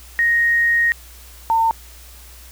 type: tone pair in turn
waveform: sine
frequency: 1869 / 904.8 Hz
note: A#6 / A5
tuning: +4 / +48 cents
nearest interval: octave + minor second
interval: 1256 cents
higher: first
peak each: -13 dBFS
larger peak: neither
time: 0.19-0.92 / 1.5-1.71 s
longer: first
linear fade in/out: 0 ms
effects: added 60 Hz sine -41 dBFS peak until 2.51 s + white hiss -44 dBFS RMS until 2.51 s

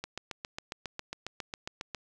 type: click train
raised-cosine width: 0.2 ms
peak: -19 dBFS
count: 15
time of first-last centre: 0.04-1.947 s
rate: 7.34 Hz
effects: none

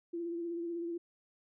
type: tone with vibrato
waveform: sine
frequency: 340.1 Hz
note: F4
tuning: 46 cents flat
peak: -35 dBFS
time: 0.13-0.98 s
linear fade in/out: 10 ms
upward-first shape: sine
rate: 16 Hz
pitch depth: 31 cents each way
effects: none

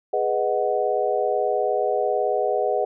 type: chord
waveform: sine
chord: G# minor seventh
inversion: none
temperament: equal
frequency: 415.3 / 493.9 / 622.3 / 740 Hz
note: G#4 / B4 / D#5 / F#5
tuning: 0 / 0 / 0 / 0 cents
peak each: -25 dBFS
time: 0.13-2.85 s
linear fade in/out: 5 ms
effects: none

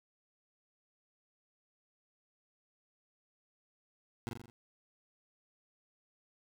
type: tone with echo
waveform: 20% pulse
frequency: 117.8 Hz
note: A#2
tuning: 19 cents sharp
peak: -31 dBFS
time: 4.27-4.29 s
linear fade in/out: 0 ms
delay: 42 ms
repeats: 5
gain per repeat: -4 dB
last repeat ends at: 4.5 s
effects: none

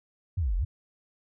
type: exponential two-way sweep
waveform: sine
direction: down then up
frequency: 101.6 to 39.91 to 101.6 Hz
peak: -24 dBFS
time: 0.37-0.65 s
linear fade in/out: 10 ms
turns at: 0.57 s
effects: none

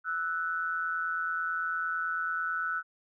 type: tone pair together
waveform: sine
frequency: 1316 / 1485 Hz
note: E6 / F#6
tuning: -3 / +6 cents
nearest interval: major second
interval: 209 cents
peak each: -33 / -31 dBFS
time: 0.04-2.83 s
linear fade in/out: 50 ms
effects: none

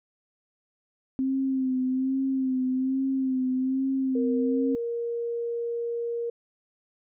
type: tone with vibrato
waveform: sine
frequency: 262.1 Hz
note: C4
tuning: 3 cents sharp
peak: -23 dBFS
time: 1.19-4.75 s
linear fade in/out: 0 ms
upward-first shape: sine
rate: 1.2 Hz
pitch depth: 38 cents each way
type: tone with pitch glide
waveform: sine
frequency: 466.2 to 469.4 Hz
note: A#4 to A#4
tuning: 0 to +12 cents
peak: -27 dBFS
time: 4.15-6.3 s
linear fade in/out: 5 ms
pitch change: +12 cents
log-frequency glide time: 4.31-4.97 s
effects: none

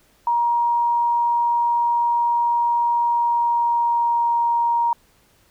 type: tone with pitch glide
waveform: sine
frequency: 946 to 940 Hz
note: A#5 to A#5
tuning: +25 to +14 cents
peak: -16 dBFS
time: 0.27-4.93 s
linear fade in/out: 2 ms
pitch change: -11 cents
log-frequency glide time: 3.02-4.36 s
effects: pink hiss -58 dBFS RMS until 5.5 s

